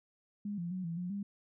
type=tone with pitch steps; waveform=sine; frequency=205 / 172 / 184.9 / 167.1 / 178.5 / 200.8 Hz; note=G#3 / F3 / F#3 / E3 / F3 / G3; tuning=-22 / -26 / -1 / +24 / +38 / +42 cents; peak=-35 dBFS; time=0.45-1.23 s; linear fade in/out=5 ms; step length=130 ms; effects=none